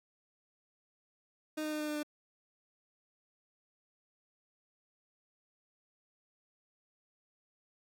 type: tone with pitch steps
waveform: 30% pulse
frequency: 308.5 / 306.4 / 304.3 / 302.2 / 300.1 / 298 Hz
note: D#4 / D#4 / D#4 / D4 / D4 / D4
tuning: -15 / -27 / -38 / +50 / +38 / +25 cents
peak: -32 dBFS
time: 1.57-2.032 s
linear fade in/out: 10 ms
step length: 77 ms
effects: none